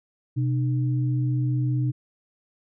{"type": "tone pair together", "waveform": "sine", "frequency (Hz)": [127.2, 302.5], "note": ["C3", "D#4"], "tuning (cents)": [-48, -49], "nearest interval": "octave + minor third", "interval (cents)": 1499, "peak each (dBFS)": [-21, -31], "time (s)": [0.36, 1.92], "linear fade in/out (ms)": 20, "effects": []}